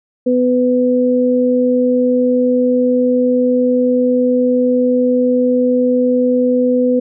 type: tone pair together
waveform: sine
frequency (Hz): 249.8 / 499.6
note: B3 / B4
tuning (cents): +20 / +20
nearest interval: octave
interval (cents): 1200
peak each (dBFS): -13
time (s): 0.26-7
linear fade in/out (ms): 10
effects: none